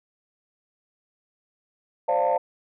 sine chord, D minor seventh, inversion third, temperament equal with one note detuned, 523.3 / 587.3 / 698.5 / 894.9 Hz, C5 / D5 / F5 / A5, 0 / 0 / 0 / +29 cents, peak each -24 dBFS, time 2.08-2.38 s, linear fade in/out 10 ms, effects tanh soft clip ceiling -13 dBFS

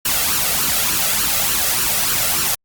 white noise with flanger, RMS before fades -18 dBFS, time 0.05-2.55 s, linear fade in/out 5 ms, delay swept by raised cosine 0.69 to 1.55 ms, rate 3.4 Hz, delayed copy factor +0.6, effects Opus 48 kbps

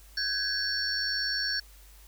sine tone cluster, 1539 / 1660 / 4451 / 5490 Hz, G6 / G#6 / C#8 / F8, -32 / -1 / +6 / -31 cents, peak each -36 / -33 / -31 / -33 dBFS, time 0.17-1.6 s, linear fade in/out 5 ms, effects added 50 Hz sine -51 dBFS peak until 2.07 s + white hiss -57 dBFS RMS until 2.07 s

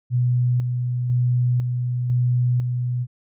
sine tone with tremolo, 123.47 Hz, B2, in tune, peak -16 dBFS, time 0.1-3.07 s, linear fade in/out 50 ms, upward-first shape square, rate 1 Hz, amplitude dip 40%, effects none

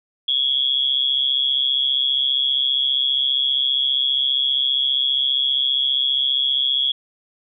sine tone with amplitude modulation, 3344 Hz, G#7, 11 cents sharp, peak -13 dBFS, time 0.28-6.92 s, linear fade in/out 5 ms, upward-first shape sine, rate 135 Hz, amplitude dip 80%, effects none

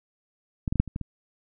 clicks, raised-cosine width 5 ms, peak -14 / -13 / -15 / -6 / -24 / -18 / -20 dBFS, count 7, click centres 0.678 / 0.725 / 0.757 / 0.8 / 0.877 / 0.961 / 1.013 s, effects none

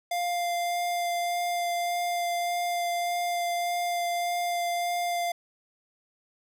square tone with vibrato, 698.5 Hz, F5, in tune, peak -27 dBFS, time 0.11-5.32 s, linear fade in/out 5 ms, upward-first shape sine, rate 1.7 Hz, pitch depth 9 cents each way, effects none

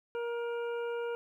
harmonic tone, 471.7 Hz, A#4, 20 cents sharp, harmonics 1 / 2 / 3 / 5 / 6, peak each -33 / -44 / -44 / -53 / -54 dBFS, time 0.15-1.15 s, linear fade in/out 0 ms, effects 12-bit

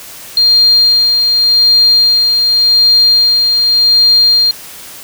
sine tone with tremolo, 4200 Hz, C8, 6 cents sharp, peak -4 dBFS, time 0.37-4.51 s, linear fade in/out 2 ms, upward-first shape sine, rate 0.87 Hz, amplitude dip 35%, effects white hiss -31 dBFS RMS until 5.03 s

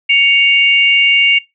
sine tone pair together, 2229 / 2794 Hz, C#7 / F7, +9 / 0 cents, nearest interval major third, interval 391 cents, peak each -10 dBFS, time 0.09-1.39 s, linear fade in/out 10 ms, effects noise-tail reverb RT60 0.2 s tail -21 dB re dry

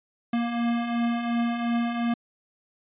square beating tone pair, 233.1 / 235.9 Hz, A#3 / A#3, 0 / +21 cents, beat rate 2.8 Hz, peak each -33 / -25 dBFS, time 0.33-2.14 s, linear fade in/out 5 ms, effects resampled to 8000 Hz

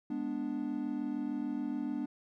triangle chord, G# diminished, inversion none, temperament equal, 207.7 / 246.9 / 293.7 Hz, G#3 / B3 / D4, 0 / 0 / 0 cents, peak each -39 / -35 / -34 dBFS, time 0.1-2.06 s, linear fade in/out 5 ms, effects none

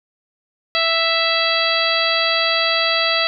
harmonic tone, 660 Hz, E5, 2 cents sharp, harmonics 1 / 2 / 3 / 4 / 5 / 6 / 7, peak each -23 / -23 / -23 / -23 / -23 / -23 / -23 dBFS, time 0.75-3.27 s, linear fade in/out 0 ms, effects none

